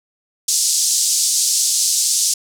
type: band-pass noise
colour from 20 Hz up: white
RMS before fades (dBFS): -17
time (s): 0.48-2.34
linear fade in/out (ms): 5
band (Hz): 4800 to 8600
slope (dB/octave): 24
effects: none